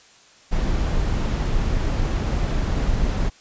brown noise, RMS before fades -21 dBFS, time 0.51-3.3 s, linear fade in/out 20 ms, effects white hiss -51 dBFS RMS until 3.4 s + resampled to 16000 Hz

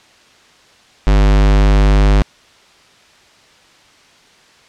square tone, 50.1 Hz, G1, 38 cents sharp, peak -8 dBFS, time 1.07-2.22 s, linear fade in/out 0 ms, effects white hiss -47 dBFS RMS until 4.68 s + low-pass 5000 Hz 12 dB/octave

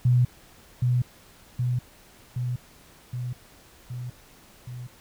sine tone with echo, 123.7 Hz, B2, 3 cents sharp, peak -16 dBFS, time 0.05-0.25 s, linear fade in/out 5 ms, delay 770 ms, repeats 6, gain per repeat -3 dB, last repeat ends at 4.87 s, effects pink hiss -53 dBFS RMS until 5 s

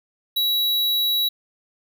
square tone, 3900 Hz, B7, 23 cents flat, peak -19 dBFS, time 0.36-1.29 s, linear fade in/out 10 ms, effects 9-bit

